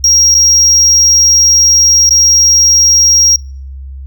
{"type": "tone with dropouts", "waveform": "triangle", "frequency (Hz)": 5620, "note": "F8", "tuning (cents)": 10, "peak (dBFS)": -3, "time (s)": [0.04, 3.36], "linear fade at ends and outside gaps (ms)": 2, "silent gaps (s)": [[0.344, 0.349], [2.093, 2.107]], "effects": ["noise-tail reverb RT60 0.5 s tail -25 dB re dry", "added 67 Hz sine -23 dBFS peak until 4.06 s"]}